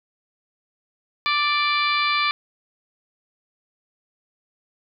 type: harmonic tone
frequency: 587.3 Hz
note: D5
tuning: in tune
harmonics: 2 / 3 / 4 / 5 / 6 / 7 / 8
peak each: -22 / -30 / -23 / -34 / -28 / -30 / -33 dBFS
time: 1.26-2.31 s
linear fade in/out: 0 ms
effects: none